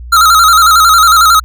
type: tone with vibrato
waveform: square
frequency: 1318.5 Hz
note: E6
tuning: in tune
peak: -4 dBFS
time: 0.12-1.4 s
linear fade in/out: 10 ms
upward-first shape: square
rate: 11 Hz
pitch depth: 70 cents each way
effects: added 60 Hz sine -24 dBFS peak until 1.44 s